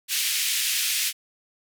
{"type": "band-pass noise", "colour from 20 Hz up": "pink", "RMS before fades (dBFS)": -25, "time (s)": [0.08, 1.13], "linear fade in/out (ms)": 50, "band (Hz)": [2300, 16000], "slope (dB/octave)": 24, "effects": []}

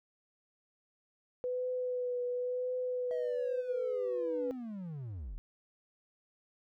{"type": "tone with vibrato", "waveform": "sine", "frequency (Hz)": 497.8, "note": "B4", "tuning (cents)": 14, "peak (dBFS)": -32, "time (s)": [1.44, 4.51], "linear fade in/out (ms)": 0, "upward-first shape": "triangle", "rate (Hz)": 0.95, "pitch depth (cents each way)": 26}
{"type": "linear sweep", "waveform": "triangle", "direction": "down", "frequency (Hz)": [647, 32.1], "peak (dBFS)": -37, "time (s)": [3.11, 5.38], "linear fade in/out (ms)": 0}
{"effects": []}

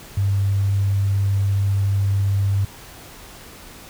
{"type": "tone", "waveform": "sine", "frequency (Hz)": 98.9, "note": "G2", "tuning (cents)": 16, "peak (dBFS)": -16, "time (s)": [0.17, 2.65], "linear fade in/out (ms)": 5, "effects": ["pink hiss -41 dBFS RMS until 3.89 s"]}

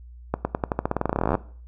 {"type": "accelerating click train", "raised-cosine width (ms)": 1, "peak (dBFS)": -8, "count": 25, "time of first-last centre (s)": [0.34, 1.352], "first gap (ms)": 110, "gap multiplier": 0.9, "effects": ["noise-tail reverb RT60 0.5 s tail -20 dB re dry", "added 60 Hz sine -41 dBFS peak until 1.67 s"]}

